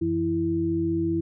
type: tone cluster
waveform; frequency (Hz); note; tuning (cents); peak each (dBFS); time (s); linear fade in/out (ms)
sine; 92 / 166.9 / 331.1; F#2 / E3 / E4; -9 / +22 / +8; -31 / -31 / -23; 0.01-1.21; 10
effects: none